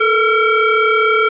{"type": "tone with frequency modulation", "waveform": "sine", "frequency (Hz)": 471.3, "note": "A#4", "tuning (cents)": 19, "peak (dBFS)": -10, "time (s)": [0, 1.29], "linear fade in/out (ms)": 10, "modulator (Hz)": 907, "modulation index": 2.1, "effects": ["resampled to 8000 Hz", "7-bit"]}